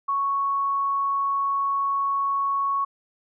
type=tone; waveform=sine; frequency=1108.7 Hz; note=C#6; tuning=in tune; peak=-21 dBFS; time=0.08-2.85 s; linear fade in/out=10 ms; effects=none